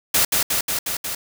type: noise with echo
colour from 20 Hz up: white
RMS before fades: -17 dBFS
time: 0.14-0.25 s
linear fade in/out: 5 ms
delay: 180 ms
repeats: 5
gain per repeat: -2 dB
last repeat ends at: 1.15 s
effects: none